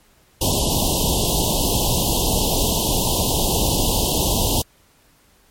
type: band-stop noise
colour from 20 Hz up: pink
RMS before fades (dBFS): -19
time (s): 0.41-4.62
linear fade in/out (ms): 5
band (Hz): 1000 to 2800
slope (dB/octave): 96
effects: pink hiss -56 dBFS RMS until 5.5 s + MP3 64 kbps